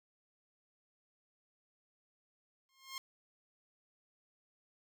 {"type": "tone with exponential growth", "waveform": "10% pulse", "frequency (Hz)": 1068, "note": "C6", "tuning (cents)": 35, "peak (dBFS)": -30, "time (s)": [2.69, 2.98], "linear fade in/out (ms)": 1, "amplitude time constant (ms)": 63, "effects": []}